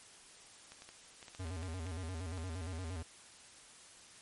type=clicks; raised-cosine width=0.2 ms; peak=-33 dBFS; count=10; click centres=0.72 / 0.821 / 0.89 / 1.228 / 1.282 / 1.349 / 1.47 / 1.63 / 1.867 / 2.376 s
type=tone with vibrato; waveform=square; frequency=86.7 Hz; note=F2; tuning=12 cents flat; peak=-40 dBFS; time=1.39-3.03 s; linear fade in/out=10 ms; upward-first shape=square; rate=8.6 Hz; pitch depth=120 cents each way
effects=white hiss -57 dBFS RMS until 4.21 s + MP3 48 kbps